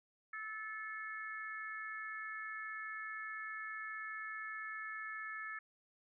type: harmonic tone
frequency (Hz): 435.2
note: A4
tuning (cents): -19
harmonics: 3 / 4 / 5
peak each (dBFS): -47 / -44 / -50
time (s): 0.33-5.59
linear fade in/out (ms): 5
effects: none